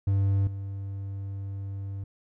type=tone with level steps; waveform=triangle; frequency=98.3 Hz; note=G2; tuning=5 cents sharp; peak=-19 / -30 dBFS; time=0.07-2.04 s; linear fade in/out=5 ms; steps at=0.47 s; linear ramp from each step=2 ms; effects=none